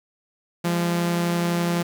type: tone pair together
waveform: sawtooth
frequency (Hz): 172.22 / 204.1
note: F3 / G#3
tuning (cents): -24 / -30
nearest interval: minor third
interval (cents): 294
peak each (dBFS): -17 / -28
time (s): 0.64-1.83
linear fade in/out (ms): 10
effects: 9-bit